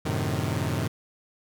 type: chord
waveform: sawtooth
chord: F# diminished seventh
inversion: none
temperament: equal with one note detuned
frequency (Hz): 92.5 / 110 / 130.81 / 153.87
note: F#2 / A2 / C3 / Eb3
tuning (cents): 0 / 0 / 0 / -19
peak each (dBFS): -27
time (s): 0.05-0.88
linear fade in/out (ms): 10
effects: none